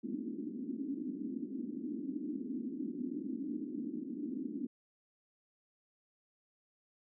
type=band-pass noise; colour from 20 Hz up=pink; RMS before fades=-40 dBFS; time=0.03-4.67 s; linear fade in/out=5 ms; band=230 to 310 Hz; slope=48 dB/octave; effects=none